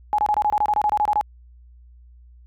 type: tone bursts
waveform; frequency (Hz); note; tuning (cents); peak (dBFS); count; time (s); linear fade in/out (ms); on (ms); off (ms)
sine; 840; G#5; +19; -16; 14; 0.13-1.211; 0; 54; 25
effects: added 60 Hz sine -45 dBFS peak until 2.46 s